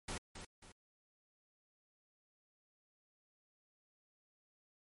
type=noise with echo; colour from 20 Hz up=pink; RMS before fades=-42 dBFS; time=0.08-0.18 s; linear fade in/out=5 ms; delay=270 ms; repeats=2; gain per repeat=-8 dB; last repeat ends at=0.72 s; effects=MP3 48 kbps